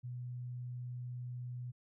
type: tone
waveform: sine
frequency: 123.47 Hz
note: B2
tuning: in tune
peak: -40 dBFS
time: 0.03-1.72 s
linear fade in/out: 20 ms
effects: none